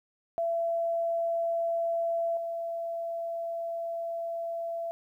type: tone with level steps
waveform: sine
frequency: 672 Hz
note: E5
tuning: 33 cents sharp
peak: -26 / -31 dBFS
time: 0.38-4.91 s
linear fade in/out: 0 ms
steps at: 2.37 s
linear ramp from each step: 2 ms
effects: 11-bit